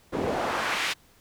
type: noise with band-pass filter sweep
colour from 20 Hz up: pink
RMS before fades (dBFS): -28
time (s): 0.12-0.94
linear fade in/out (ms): 20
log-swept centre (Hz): 320 to 3000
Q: 1.1
effects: pink hiss -59 dBFS RMS until 1.2 s